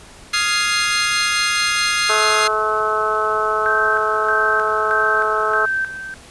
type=chord; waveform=20% pulse; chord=F minor seventh; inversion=third; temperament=equal with one note detuned; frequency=1244.5 / 1396.9 / 1673.7 / 2093 Hz; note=Eb6 / F6 / Ab6 / C7; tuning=0 / 0 / +13 / 0 cents; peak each=-18 / -17 / -18 / -15 dBFS; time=0.33-2.48 s; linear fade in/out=10 ms
type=harmonic tone; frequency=215.5 Hz; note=A3; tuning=36 cents flat; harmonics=2 / 3 / 4 / 5 / 6 / 7; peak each=-23 / -25 / -27 / -25 / -19 / -27 dBFS; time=2.09-5.66 s; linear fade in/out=10 ms
type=tone with tremolo; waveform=sine; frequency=1555 Hz; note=G6; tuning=14 cents flat; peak=-17 dBFS; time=3.66-6.14 s; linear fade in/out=0 ms; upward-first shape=square; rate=1.6 Hz; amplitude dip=70%
effects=pink hiss -42 dBFS RMS until 6.3 s + resampled to 24000 Hz